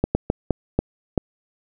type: slowing click train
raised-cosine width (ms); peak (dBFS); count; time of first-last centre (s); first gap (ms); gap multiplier
2; -4; 6; 0.04-1.178; 110; 1.37
effects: none